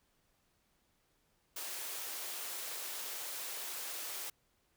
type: high-pass noise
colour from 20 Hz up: white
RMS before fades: -42 dBFS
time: 1.56-4.3 s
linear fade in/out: 5 ms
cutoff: 340 Hz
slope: 24 dB/octave
effects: pink hiss -75 dBFS RMS until 4.76 s